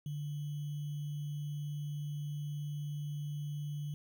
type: tone with sample-and-hold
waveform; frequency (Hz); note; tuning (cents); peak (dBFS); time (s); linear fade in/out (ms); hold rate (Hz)
sine; 146.83; D3; 0; -36; 0.06-3.94; 2; 3150
effects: none